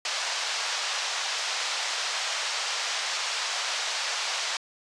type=band-pass noise; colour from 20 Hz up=white; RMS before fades=-30 dBFS; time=0.05-4.57 s; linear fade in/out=2 ms; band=610 to 6000 Hz; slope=24 dB/octave; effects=resampled to 22050 Hz